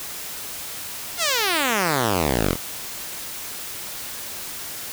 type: exponential sweep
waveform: 5% pulse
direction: down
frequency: 732 to 38.89 Hz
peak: -8 dBFS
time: 1.17-2.57 s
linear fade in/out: 50 ms
effects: white hiss -33 dBFS RMS until 4.92 s